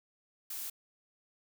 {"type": "noise", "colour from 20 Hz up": "blue", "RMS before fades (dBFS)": -40, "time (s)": [0.5, 0.7], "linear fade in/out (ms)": 5, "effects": []}